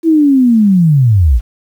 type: linear sweep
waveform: sine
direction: down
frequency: 334.6 to 49 Hz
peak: -5 dBFS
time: 0.03-1.41 s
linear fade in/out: 50 ms
effects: 7-bit